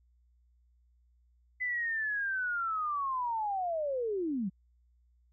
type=linear sweep; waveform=sine; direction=down; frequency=2020 to 174.61 Hz; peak=-30 dBFS; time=1.6-4.5 s; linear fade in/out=20 ms; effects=added 60 Hz sine -64 dBFS peak until 5.32 s